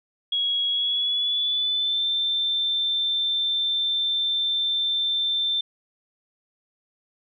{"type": "tone with pitch glide", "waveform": "sine", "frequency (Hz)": [3322, 3560], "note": ["G#7", "A7"], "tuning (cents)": [0, 20], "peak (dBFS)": -21, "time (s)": [0.32, 5.61], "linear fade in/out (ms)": 5, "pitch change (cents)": 120, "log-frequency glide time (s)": [0.68, 2.05], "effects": []}